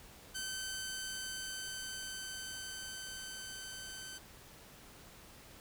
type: tone with level ramp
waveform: 10% pulse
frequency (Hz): 1537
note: G6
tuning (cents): -35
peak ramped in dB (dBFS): -30 to -37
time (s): 0.34-4.19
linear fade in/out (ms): 20
effects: pink hiss -56 dBFS RMS until 5.6 s